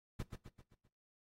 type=noise with echo; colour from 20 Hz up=brown; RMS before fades=-39 dBFS; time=0.19-0.23 s; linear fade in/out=10 ms; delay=130 ms; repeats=5; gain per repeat=-6 dB; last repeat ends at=0.88 s; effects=noise-tail reverb RT60 0.3 s tail -20 dB re dry + AAC 48 kbps